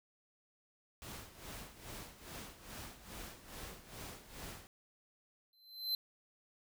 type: noise with tremolo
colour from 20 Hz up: pink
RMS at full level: -47 dBFS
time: 1.02-4.67 s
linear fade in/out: 0 ms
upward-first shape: sine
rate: 2.4 Hz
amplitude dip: 75%
type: tone with exponential growth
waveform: square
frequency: 4078 Hz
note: C8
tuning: 45 cents flat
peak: -31 dBFS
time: 5.53-5.95 s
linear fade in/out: 2 ms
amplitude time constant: 90 ms
effects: none